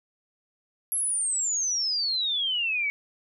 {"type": "exponential sweep", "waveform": "sine", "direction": "down", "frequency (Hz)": [11350, 2217], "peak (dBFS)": -24, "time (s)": [0.92, 2.9], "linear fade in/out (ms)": 0, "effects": []}